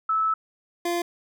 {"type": "tone pair in turn", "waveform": ["sine", "25% pulse"], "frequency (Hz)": [1306, 345.9], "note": ["E6", "F4"], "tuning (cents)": [-17, -17], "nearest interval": "octave + major seventh", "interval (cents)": 2300, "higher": "first", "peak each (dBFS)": -20, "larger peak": "neither", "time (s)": [[0.09, 0.34], [0.85, 1.02]], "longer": "first", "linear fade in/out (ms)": 5, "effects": []}